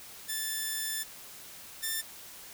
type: tone pair in turn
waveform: 5% pulse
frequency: 1760 / 1785.6 Hz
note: A6 / A6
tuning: 0 / +25 cents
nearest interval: unison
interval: 25 cents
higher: second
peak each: -21 / -20 dBFS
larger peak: second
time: 0.28-1.04 / 1.82-2.02 s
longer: first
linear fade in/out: 20 ms
effects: white hiss -48 dBFS RMS until 2.53 s